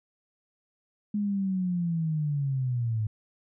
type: linear sweep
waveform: sine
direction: down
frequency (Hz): 209.5 to 105.7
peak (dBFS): -25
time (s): 1.14-3.07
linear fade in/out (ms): 5
effects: none